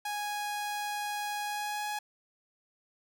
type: tone with pitch glide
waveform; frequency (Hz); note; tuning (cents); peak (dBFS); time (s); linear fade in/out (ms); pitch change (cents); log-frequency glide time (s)
sawtooth; 829 to 836.7; G#5 to G#5; -3 to +13; -29; 0.05-1.99; 5; +16; 1.43-1.87
effects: none